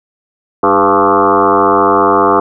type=tone with frequency modulation; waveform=sine; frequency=783 Hz; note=G5; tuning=2 cents flat; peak=-6 dBFS; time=0.63-2.4 s; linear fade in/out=5 ms; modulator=94.4 Hz; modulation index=5.2; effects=none